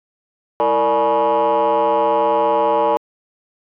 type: tone with frequency modulation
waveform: sine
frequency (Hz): 717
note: F5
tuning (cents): +45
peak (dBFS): -11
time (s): 0.6-2.97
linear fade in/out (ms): 0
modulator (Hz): 129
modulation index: 2.4
effects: tanh soft clip ceiling -11 dBFS